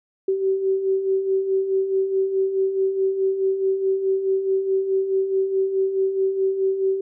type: beating tone pair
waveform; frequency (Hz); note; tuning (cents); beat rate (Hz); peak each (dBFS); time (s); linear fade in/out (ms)
sine; 380.8 / 385.5; F#4 / G4; +50 / -29; 4.7; -27 / -19; 0.28-7.01; 5
effects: none